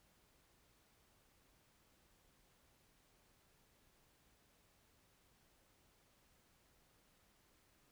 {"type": "silence", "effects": ["pink hiss -73 dBFS RMS until 7.91 s"]}